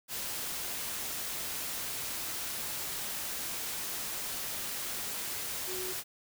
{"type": "tone in noise", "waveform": "sine", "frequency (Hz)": 369.5, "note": "F#4", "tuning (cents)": -2, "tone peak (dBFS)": -39, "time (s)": [5.66, 5.95], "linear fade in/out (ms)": 50, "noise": "white", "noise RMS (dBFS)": -37, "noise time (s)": [0.08, 6.04], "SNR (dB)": -5, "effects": []}